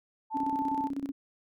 sine tone, 880 Hz, A5, in tune, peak -29 dBFS, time 0.3-0.9 s, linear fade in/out 50 ms
sine tone with tremolo, 277.2 Hz, C#4, in tune, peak -29 dBFS, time 0.34-1.12 s, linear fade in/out 20 ms, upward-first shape square, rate 16 Hz, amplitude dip 75%
effects none

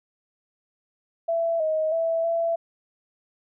sine tone with pitch steps, 667 / 628 / 659 / 669 Hz, E5 / D#5 / E5 / E5, +20 / +16 / -1 / +25 cents, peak -21 dBFS, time 1.28-2.56 s, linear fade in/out 10 ms, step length 320 ms, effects none

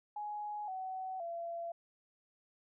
sine tone with pitch steps, 836 / 753.4 / 679 Hz, G#5 / F#5 / F5, +11 / +31 / -49 cents, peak -38 dBFS, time 0.16-1.72 s, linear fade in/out 5 ms, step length 520 ms, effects none

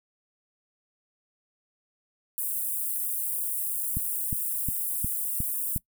white high-pass noise, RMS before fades -30 dBFS, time 2.38-5.78 s, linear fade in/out 0 ms, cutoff 8800 Hz, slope 48 dB/octave
click train, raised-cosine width 5 ms, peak -18 dBFS, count 6, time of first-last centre 3.97-5.762 s, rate 2.79 Hz
effects noise-tail reverb RT60 0.1 s tail -22 dB re dry

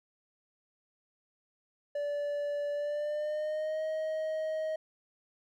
triangle tone with pitch glide, 580 to 628.9 Hz, D5 to D#5, -22 to +18 cents, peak -29 dBFS, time 1.95-4.76 s, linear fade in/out 5 ms, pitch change +140 cents, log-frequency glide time 2.72-3.83 s, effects none

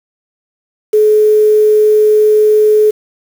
sine tone with quantisation, 426.4 Hz, G#4, 46 cents sharp, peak -5 dBFS, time 0.93-2.91 s, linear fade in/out 10 ms, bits 5, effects none

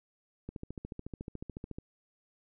click train, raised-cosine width 3 ms, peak -27 dBFS, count 19, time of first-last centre 0.49-1.785 s, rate 13.9 Hz, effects none

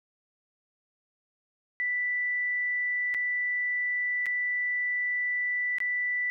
sine tone with dropouts, 1975.5 Hz, B6, in tune, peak -26 dBFS, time 1.8-6.3 s, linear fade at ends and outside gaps 0 ms, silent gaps 3.141-3.146 / 4.258-4.265 / 5.784-5.803 s, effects none

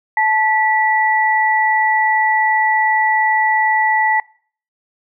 sine tone pair together, 871.3 / 1956 Hz, A5 / B6, -17 / -17 cents, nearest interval octave + major second, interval 1400 cents, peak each -14 / -15 dBFS, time 0.17-4.2 s, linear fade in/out 2 ms, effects noise-tail reverb RT60 0.5 s tail -24 dB re dry

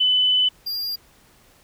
sine / square tone pair in turn, 3007 / 4797 Hz, F#7 / D8, +27 / +36 cents, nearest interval minor sixth, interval 809 cents, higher second, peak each -15 / -25 dBFS, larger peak first, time 0-0.49 / 0.66-0.96 s, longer first, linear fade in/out 10 ms, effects pink hiss -55 dBFS RMS until 1.63 s

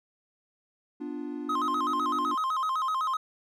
triangle chord, B diminished, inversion none, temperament equal, 246.9 / 293.7 / 349.2 Hz, B3 / D4 / F4, 0 / 0 / 0 cents, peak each -37 / -33 / -38 dBFS, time 1-2.35 s, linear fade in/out 10 ms
triangle tone with vibrato, 1155 Hz, D6, 29 cents flat, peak -24 dBFS, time 1.49-3.17 s, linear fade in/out 5 ms, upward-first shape square, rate 7.9 Hz, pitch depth 160 cents each way
effects none

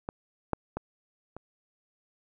clicks, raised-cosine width 1 ms, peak -19 / -12 / -18 / -27 dBFS, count 4, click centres 0.089 / 0.533 / 0.77 / 1.366 s, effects none

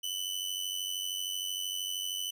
sawtooth tone with amplitude modulation, 3000 Hz, F#7, 23 cents sharp, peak -27 dBFS, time 0.03-2.31 s, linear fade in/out 10 ms, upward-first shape sine, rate 93 Hz, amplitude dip 70%, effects none

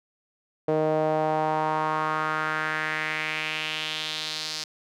sawtooth tone with band-pass filter sweep, 155.56 Hz, D#3, in tune, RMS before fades -27 dBFS, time 0.68-4.64 s, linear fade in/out 5 ms, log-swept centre 520 to 4900 Hz, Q 2.9, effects none

